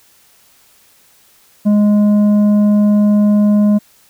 triangle tone with tanh clipping, 207.7 Hz, G#3, in tune, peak -9 dBFS, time 1.65-3.79 s, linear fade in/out 20 ms, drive 11 dB, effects white hiss -50 dBFS RMS until 4.09 s

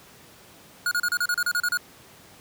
square tone bursts, 1441 Hz, F#6, 46 cents flat, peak -22 dBFS, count 11, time 0.86-1.773 s, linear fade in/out 2 ms, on 53 ms, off 33 ms, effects pink hiss -50 dBFS RMS until 2.4 s + high-pass 100 Hz 12 dB/octave

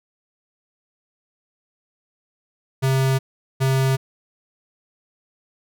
square tone pair in turn, 133.2 / 133.2 Hz, C3 / C3, +31 / +31 cents, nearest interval unison, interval 0 cents, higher neither, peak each -17 dBFS, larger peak neither, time 2.82-3.19 / 3.6-3.97 s, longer neither, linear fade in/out 20 ms, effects none

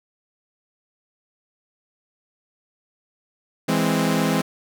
sawtooth chord, E augmented, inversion none, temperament equal, 164.81 / 207.7 / 261.6 Hz, E3 / G#3 / B#3, 0 / 0 / 0 cents, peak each -19 dBFS, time 3.68-4.42 s, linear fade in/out 10 ms, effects none

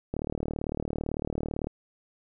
click train, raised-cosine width 2 ms, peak -17 dBFS, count 59, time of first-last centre 0.14-1.67 s, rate 37.9 Hz, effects none

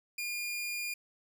sawtooth tone, 2419 Hz, D#7, 49 cents flat, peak -31 dBFS, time 0.18-0.94 s, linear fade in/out 5 ms, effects none

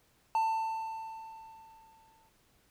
triangle tone with exponential decay, 891 Hz, A5, 22 cents sharp, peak -23 dBFS, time 0.35-2.29 s, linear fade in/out 1 ms, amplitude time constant 420 ms, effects pink hiss -68 dBFS RMS until 2.7 s

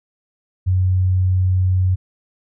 sine tone, 92.5 Hz, F#2, in tune, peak -13 dBFS, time 0.66-1.96 s, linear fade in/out 20 ms, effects none

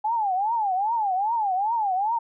sine tone with vibrato, 830.6 Hz, G#5, in tune, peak -21 dBFS, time 0.04-2.19 s, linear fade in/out 10 ms, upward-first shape triangle, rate 2.5 Hz, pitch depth 250 cents each way, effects none

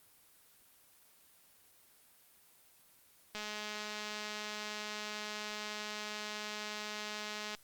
click train, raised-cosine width 0.2 ms, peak -24 dBFS, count 887, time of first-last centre 3.35-7.549 s, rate 211 Hz, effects white hiss -64 dBFS RMS until 7.63 s + Opus 24 kbps

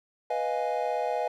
triangle chord, F half-diminished seventh, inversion second, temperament equal, 493.9 / 622.3 / 698.5 / 830.6 Hz, Cb5 / Eb5 / F5 / Ab5, 0 / 0 / 0 / 0 cents, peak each -30 dBFS, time 0.3-1.28 s, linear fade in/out 5 ms, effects none

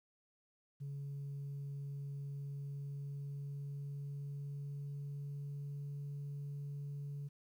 sine tone with pitch glide, 140.8 to 142.85 Hz, C#3 to D3, +27 to -48 cents, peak -39 dBFS, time 0.8-7.29 s, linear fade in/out 20 ms, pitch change +25 cents, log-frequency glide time 2.23-5.98 s, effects tanh soft clip ceiling -39 dBFS + 12-bit

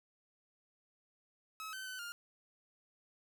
sawtooth tone with pitch steps, 1287 / 1534 / 1514 / 1408 Hz, E6 / G6 / F#6 / F6, -42 / -38 / +39 / +14 cents, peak -39 dBFS, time 1.6-2.12 s, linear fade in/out 0 ms, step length 130 ms, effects none

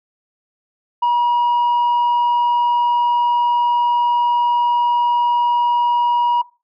sine tone, 960 Hz, B5, 49 cents flat, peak -10 dBFS, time 1.02-6.42 s, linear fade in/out 10 ms, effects noise-tail reverb RT60 0.3 s tail -20 dB re dry + tanh soft clip ceiling -12 dBFS

